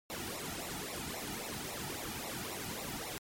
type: noise with flanger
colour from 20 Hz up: pink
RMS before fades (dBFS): -41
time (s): 0.1-3.18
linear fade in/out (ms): 0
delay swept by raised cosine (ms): 0.62 to 1.92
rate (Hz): 3.7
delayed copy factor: -0.85
effects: MP3 64 kbps

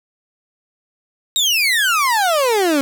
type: exponential sweep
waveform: 30% pulse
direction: down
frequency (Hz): 3843 to 269.1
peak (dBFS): -11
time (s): 1.36-2.81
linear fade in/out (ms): 0
effects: none

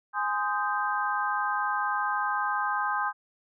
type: chord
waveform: sine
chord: Ab major seventh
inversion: none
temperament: equal with one note detuned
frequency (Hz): 830.6 / 1035.1 / 1244.5 / 1568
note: Ab5 / C6 / Eb6 / G6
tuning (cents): 0 / -19 / 0 / 0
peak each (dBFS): -31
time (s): 0.13-3.13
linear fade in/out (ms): 50
effects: none

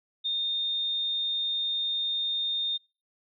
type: tone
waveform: sine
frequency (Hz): 3650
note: A#7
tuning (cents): -37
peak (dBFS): -26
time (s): 0.24-2.78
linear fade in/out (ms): 20
effects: noise-tail reverb RT60 0.3 s tail -23 dB re dry

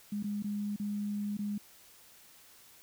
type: tone with dropouts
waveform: sine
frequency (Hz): 205.8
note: G#3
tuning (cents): -16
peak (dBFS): -32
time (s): 0.12-1.58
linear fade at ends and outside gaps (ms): 5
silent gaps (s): 0.228-0.241 / 0.425-0.442 / 0.762-0.797 / 1.371-1.389
effects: white hiss -58 dBFS RMS until 2.82 s

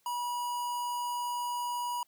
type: tone with notch filter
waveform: square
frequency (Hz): 969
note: B5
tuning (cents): -33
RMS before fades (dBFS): -34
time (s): 0.06-2.03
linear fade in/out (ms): 2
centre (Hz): 3800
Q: 1.6
effects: white hiss -71 dBFS RMS until 2.07 s

